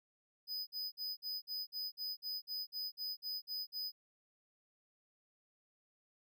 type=tone bursts; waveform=square; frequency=4996 Hz; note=D#8; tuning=6 cents sharp; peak=-39 dBFS; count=14; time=0.47-3.92 s; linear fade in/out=50 ms; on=200 ms; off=50 ms; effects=none